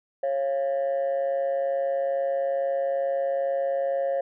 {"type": "tone pair together", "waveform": "sine", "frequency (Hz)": [547.7, 690], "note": ["C#5", "F5"], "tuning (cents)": [-21, -21], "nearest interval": "major third", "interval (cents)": 400, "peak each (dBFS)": [-22, -28], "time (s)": [0.23, 4.21], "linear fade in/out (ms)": 5, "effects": ["tanh soft clip ceiling -20 dBFS"]}